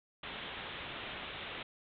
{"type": "low-pass noise", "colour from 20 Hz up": "white", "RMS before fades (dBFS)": -44, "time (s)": [0.23, 1.63], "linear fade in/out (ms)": 5, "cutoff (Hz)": 3700, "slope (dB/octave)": 96, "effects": []}